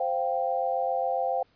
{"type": "chord", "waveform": "sine", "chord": "C suspended fourth", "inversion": "none", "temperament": "just", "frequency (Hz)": [523.3, 697.7, 784.9], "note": ["C5", "F5", "G5"], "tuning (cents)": [0, -2, 2], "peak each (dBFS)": -29, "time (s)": [0, 1.43], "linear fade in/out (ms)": 5, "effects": ["pink hiss -65 dBFS RMS until 1.55 s", "resampled to 11025 Hz"]}